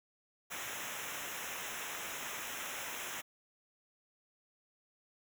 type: noise with comb filter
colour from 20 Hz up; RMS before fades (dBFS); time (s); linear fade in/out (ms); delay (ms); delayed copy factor
pink; -42; 0.5-3.22; 20; 0.22; -1
effects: none